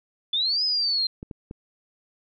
sine linear two-way sweep, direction up then down, 3447 to 5100 to 4127 Hz, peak -21 dBFS, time 0.33-1.07 s, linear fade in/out 5 ms, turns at 0.64 s
clicks, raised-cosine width 3 ms, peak -23 dBFS, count 3, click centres 1.229 / 1.312 / 1.511 s
effects none

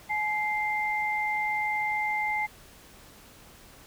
sine tone pair together, 848.1 / 2093 Hz, G#5 / C7, +36 / 0 cents, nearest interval octave + major third, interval 1564 cents, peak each -29 / -28 dBFS, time 0.09-2.47 s, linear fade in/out 20 ms, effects pink hiss -52 dBFS RMS until 3.86 s

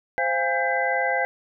sine tone cluster, 521 / 691 / 814 / 1578 / 2016 Hz, C5 / F5 / G#5 / G6 / B6, -7 / -19 / -35 / +11 / +35 cents, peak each -27 dBFS, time 0.18-1.25 s, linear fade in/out 0 ms, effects none

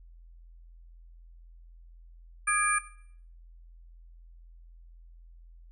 sine tone cluster, 1234 / 1663 / 2372 / 9120 Hz, D#6 / G#6 / D7 / C#9, -15 / +2 / +17 / +48 cents, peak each -29 dBFS, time 2.47-2.79 s, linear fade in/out 10 ms, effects noise-tail reverb RT60 0.6 s tail -17 dB re dry + added 42 Hz sine -49 dBFS peak until 5.71 s

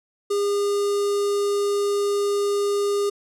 square tone with notch filter, 405.5 Hz, G#4, 41 cents flat, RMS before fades -22 dBFS, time 0.3-3.1 s, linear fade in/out 10 ms, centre 2200 Hz, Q 0.78, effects low-pass 10000 Hz 12 dB/octave

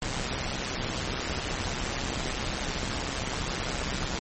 pink noise with amplitude modulation, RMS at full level -28 dBFS, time 0.02-4.19 s, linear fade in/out 2 ms, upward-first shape sine, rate 131 Hz, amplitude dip 70%, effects low-pass 9000 Hz 12 dB/octave + MP3 32 kbps

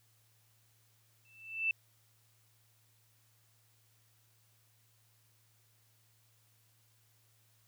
sine tone with exponential growth, 2654 Hz, E7, 11 cents sharp, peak -26 dBFS, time 1.25-1.71 s, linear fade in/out 2 ms, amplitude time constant 100 ms, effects added 111 Hz sine -70 dBFS peak until 7.67 s + white hiss -71 dBFS RMS until 7.67 s

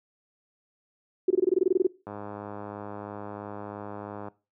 sine tone bursts, 370 Hz, F#4, in tune, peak -17 dBFS, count 13, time 1.28-1.869 s, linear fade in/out 5 ms, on 25 ms, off 22 ms
click train, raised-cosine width 1 ms, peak -24 dBFS, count 229, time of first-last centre 2.07-4.284 s, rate 103 Hz
effects noise-tail reverb RT60 0.3 s tail -20 dB re dry + high-pass 100 Hz 12 dB/octave

